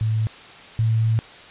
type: tone pair in turn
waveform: sine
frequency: 110 / 111.99 Hz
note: A2 / A2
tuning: 0 / +31 cents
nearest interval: unison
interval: 31 cents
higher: second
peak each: -18 / -16 dBFS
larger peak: second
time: 0.01-0.27 / 0.79-1.19 s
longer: second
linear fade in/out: 0 ms
effects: white hiss -42 dBFS RMS until 1.5 s + resampled to 8000 Hz